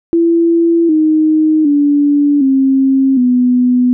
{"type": "tone with pitch steps", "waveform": "sine", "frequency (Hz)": [335.7, 311.4, 288.9, 268, 248.6], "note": ["E4", "D#4", "D4", "C4", "B3"], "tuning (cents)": [32, 2, -28, 42, 12], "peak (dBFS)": -7, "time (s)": [0.13, 3.93], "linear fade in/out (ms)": 0, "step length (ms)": 760, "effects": []}